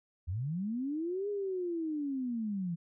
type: linear two-way sweep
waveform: sine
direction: up then down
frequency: 77.78 to 415.3 to 163.6 Hz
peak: -32 dBFS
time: 0.27-2.76 s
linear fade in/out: 20 ms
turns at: 1.29 s
effects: none